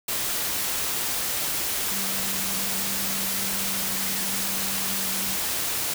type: tone in noise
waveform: sine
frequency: 193.7 Hz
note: G3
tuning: 20 cents flat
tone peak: -37 dBFS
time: 1.91-5.36 s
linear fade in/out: 5 ms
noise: white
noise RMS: -27 dBFS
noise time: 0.08-5.94 s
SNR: -13 dB
effects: none